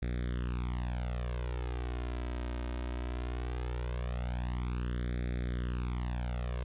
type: tone with flanger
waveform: sawtooth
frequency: 60.8 Hz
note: B1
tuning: 26 cents flat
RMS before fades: -35 dBFS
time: 0.02-6.64 s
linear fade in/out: 5 ms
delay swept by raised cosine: 0.51 to 3.21 ms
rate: 0.19 Hz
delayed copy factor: +1
effects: resampled to 8000 Hz + 11-bit